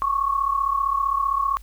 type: tone pair together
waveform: sine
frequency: 1096 / 1131.4 Hz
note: C#6 / C#6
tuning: -20 / +35 cents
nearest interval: minor second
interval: 55 cents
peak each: -21 / -24 dBFS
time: 0.02-1.57 s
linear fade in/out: 0 ms
effects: added 50 Hz sine -40 dBFS peak until 1.62 s + white hiss -56 dBFS RMS until 1.62 s